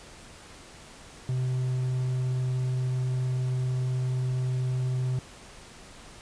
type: tone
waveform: triangle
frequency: 127.7 Hz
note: C3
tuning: 42 cents flat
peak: -23 dBFS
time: 1.29-5.19 s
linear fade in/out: 2 ms
effects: pink hiss -48 dBFS RMS until 6.21 s + resampled to 22050 Hz